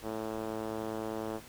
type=tone with band-pass filter; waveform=5% pulse; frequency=110 Hz; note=A2; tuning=in tune; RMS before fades=-37 dBFS; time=0.02-1.41 s; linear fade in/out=50 ms; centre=360 Hz; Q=1; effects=pink hiss -52 dBFS RMS until 1.48 s